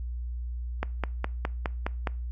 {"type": "click train", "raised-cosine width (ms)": 0.5, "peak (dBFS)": -13, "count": 7, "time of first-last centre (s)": [0.83, 2.072], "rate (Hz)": 4.83, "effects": ["noise-tail reverb RT60 0.4 s tail -23 dB re dry", "added 60 Hz sine -31 dBFS peak until 2.31 s"]}